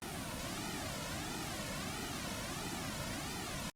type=noise with flanger; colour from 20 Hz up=pink; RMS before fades=-41 dBFS; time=0.02-3.7 s; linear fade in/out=0 ms; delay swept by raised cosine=1.8 to 2.55 ms; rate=1.5 Hz; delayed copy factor=-0.85; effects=low-pass 11000 Hz 12 dB/octave + Opus 32 kbps